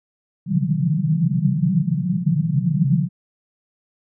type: band-pass noise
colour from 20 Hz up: white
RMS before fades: -19 dBFS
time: 0.46-3.09 s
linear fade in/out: 50 ms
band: 130 to 190 Hz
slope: 96 dB/octave
effects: none